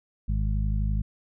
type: harmonic tone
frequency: 51.91 Hz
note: G#1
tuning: in tune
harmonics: 1 / 2 / 3 / 4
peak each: -24 / -30 / -34 / -36 dBFS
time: 0.28-1.02 s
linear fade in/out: 10 ms
effects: none